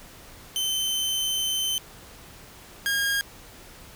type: tone pair in turn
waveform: sawtooth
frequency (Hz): 3076 / 1624.8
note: G7 / G#6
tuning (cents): -33 / -38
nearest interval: major seventh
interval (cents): 1105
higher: first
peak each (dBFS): -21 / -19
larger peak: second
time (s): 0.56-1.78 / 2.86-3.21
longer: first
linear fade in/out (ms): 0
effects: pink hiss -47 dBFS RMS until 3.95 s